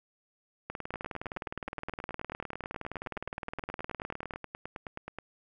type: two click trains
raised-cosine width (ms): 0.5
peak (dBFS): -23 / -21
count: 41 / 72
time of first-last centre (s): 0.94-5.186 / 0.7-4.36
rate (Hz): 9.42 / 19.4
effects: none